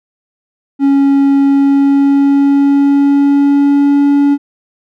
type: tone with pitch glide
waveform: triangle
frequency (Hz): 277.2 to 284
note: C#4 to C#4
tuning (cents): 0 to +42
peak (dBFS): -4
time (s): 0.79-4.38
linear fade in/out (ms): 50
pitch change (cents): +42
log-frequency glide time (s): 1.42-4.07
effects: none